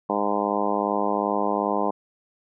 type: harmonic tone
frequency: 102.6 Hz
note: G#2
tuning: 21 cents flat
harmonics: 2 / 3 / 4 / 5 / 6 / 7 / 8 / 9 / 10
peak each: -30 / -30 / -30 / -30 / -30 / -30 / -30 / -30 / -30 dBFS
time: 0.09-1.91 s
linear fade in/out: 10 ms
effects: none